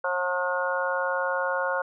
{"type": "harmonic tone", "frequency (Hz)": 180, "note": "F#3", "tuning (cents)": -47, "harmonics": [3, 4, 5, 6, 7, 8], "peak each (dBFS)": [-28, -36, -32, -32, -38, -29], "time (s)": [0.04, 1.82], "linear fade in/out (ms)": 5, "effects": []}